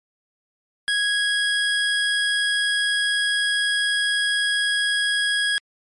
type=tone; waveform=25% pulse; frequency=1656 Hz; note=G#6; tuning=5 cents flat; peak=-15 dBFS; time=0.88-5.58 s; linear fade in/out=0 ms; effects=low-pass 10000 Hz 12 dB/octave + MP3 48 kbps